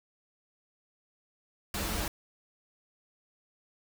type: noise with comb filter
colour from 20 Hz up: pink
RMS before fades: -33 dBFS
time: 1.74-2.08 s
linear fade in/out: 2 ms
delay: 7.8 ms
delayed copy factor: -0.95
effects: none